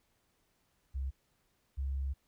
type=tone pair in turn; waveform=sine; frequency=66.9 / 67.87 Hz; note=C2 / C#2; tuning=+39 / -36 cents; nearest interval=unison; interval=25 cents; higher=second; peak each=-33 / -32 dBFS; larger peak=second; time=0.94-1.11 / 1.77-2.14 s; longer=second; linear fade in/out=20 ms; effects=pink hiss -75 dBFS RMS until 2.27 s